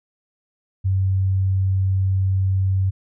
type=tone; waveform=sine; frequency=95.4 Hz; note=G2; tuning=47 cents flat; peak=-16 dBFS; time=0.84-2.91 s; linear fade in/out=20 ms; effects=none